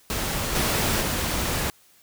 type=noise with level steps; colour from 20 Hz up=pink; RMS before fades=-27 / -23 / -26 dBFS; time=0.1-1.7 s; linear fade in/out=0 ms; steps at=0.55 / 1.01 s; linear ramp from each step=5 ms; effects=white hiss -57 dBFS RMS until 2.02 s